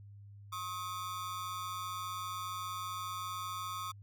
45% pulse ring-modulated tone, 1174.7 Hz, D6, in tune, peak -35 dBFS, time 0.52-3.92 s, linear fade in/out 10 ms, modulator 92.5 Hz, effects added 101 Hz sine -50 dBFS peak until 4.02 s

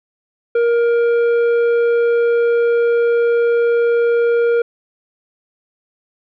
sine tone with tanh clipping, 470.1 Hz, A#4, 15 cents sharp, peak -13 dBFS, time 0.55-4.62 s, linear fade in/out 5 ms, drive 8 dB, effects none

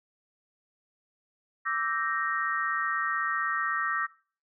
sine chord, E half-diminished seventh, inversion third, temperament equal with one note detuned, 1162.5 / 1318.5 / 1568 / 1864.7 Hz, D6 / E6 / G6 / Bb6, -18 / 0 / 0 / 0 cents, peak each -32 / -32 / -35 / -31 dBFS, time 1.65-4.07 s, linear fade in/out 20 ms, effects noise-tail reverb RT60 0.4 s tail -20 dB re dry

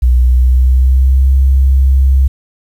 sine tone with pitch glide, 61.74 to 66.55 Hz, B1 to C2, 0 to +30 cents, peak -5 dBFS, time 0.02-2.28 s, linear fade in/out 10 ms, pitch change +130 cents, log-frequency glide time 0.19-1.3 s, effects 7-bit

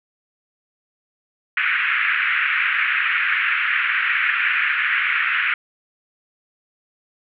pink band-pass noise, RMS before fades -20 dBFS, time 1.57-5.54 s, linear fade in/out 2 ms, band 1400 to 2600 Hz, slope 48 dB/octave, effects none

